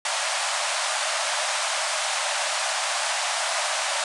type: band-pass noise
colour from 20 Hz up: pink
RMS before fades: -26 dBFS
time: 0.05-4.04 s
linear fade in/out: 2 ms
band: 580 to 9900 Hz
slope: 96 dB/octave
effects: none